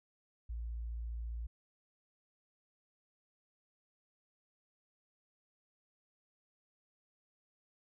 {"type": "tone", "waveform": "sine", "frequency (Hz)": 57.4, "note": "A#1", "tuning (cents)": -26, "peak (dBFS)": -37, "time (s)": [0.49, 1.47], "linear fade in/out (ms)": 10, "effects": ["tanh soft clip ceiling -33 dBFS"]}